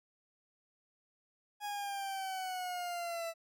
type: linear sweep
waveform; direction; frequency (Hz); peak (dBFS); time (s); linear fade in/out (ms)
40% pulse; down; 830.6 to 659.3; -36; 1.6-3.34; 50
effects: none